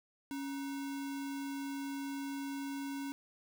sine tone with sample-and-hold, 277.2 Hz, C#4, in tune, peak -37 dBFS, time 0.31-3.12 s, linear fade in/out 0 ms, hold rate 1225 Hz, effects none

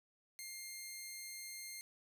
10% pulse tone, 2115 Hz, C7, 18 cents sharp, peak -37 dBFS, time 0.39-1.81 s, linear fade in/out 0 ms, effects none

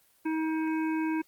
harmonic tone, 317.4 Hz, D#4, 35 cents sharp, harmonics 1 / 3 / 5 / 7 / 8, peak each -27 / -37 / -41 / -44 / -45 dBFS, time 0.25-1.22 s, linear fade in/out 10 ms, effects white hiss -65 dBFS RMS until 1.27 s + Opus 24 kbps

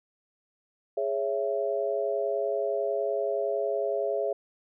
sine chord, C# minor, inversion second, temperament just, 415.8 / 554.4 / 665.2 Hz, G#4 / C#5 / E5, +2 / 0 / +16 cents, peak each -30 dBFS, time 0.97-4.33 s, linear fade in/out 5 ms, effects none

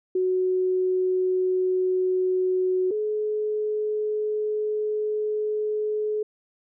sine tone pair in turn, 370 / 425.6 Hz, F#4 / G#4, 0 / +42 cents, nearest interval major second, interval 242 cents, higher second, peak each -20 / -23 dBFS, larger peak first, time 0.15-2.91 / 2.91-6.23 s, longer second, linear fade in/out 5 ms, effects none

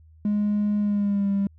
triangle tone with pitch glide, 207.7 to 198.55 Hz, G#3 to G3, 0 to +22 cents, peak -17 dBFS, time 0.25-1.47 s, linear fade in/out 2 ms, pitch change -78 cents, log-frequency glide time 0.79-1.3 s, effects tanh soft clip ceiling -16 dBFS + added 79 Hz sine -49 dBFS peak until 1.58 s

